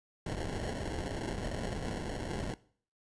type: noise with sample-and-hold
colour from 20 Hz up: pink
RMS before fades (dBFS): -37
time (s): 0.26-2.54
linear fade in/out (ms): 2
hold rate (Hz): 1225
effects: noise-tail reverb RT60 0.5 s tail -19 dB re dry + resampled to 22050 Hz